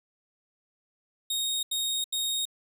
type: tone bursts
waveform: sawtooth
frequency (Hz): 3729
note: A#7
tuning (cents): 0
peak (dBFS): -24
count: 3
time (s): 1.3-2.454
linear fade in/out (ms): 5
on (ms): 330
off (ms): 82
effects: none